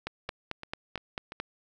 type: two click trains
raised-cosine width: 0.3 ms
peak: -24 / -17 dBFS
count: 4 / 7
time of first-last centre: 0.29-1.321 / 0.07-1.4 s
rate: 2.91 / 4.51 Hz
effects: none